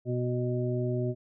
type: harmonic tone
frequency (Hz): 123.47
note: B2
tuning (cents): 0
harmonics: 1 / 2 / 3 / 5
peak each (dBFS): -29 / -35 / -32 / -37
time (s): 0.05-1.15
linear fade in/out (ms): 50
effects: none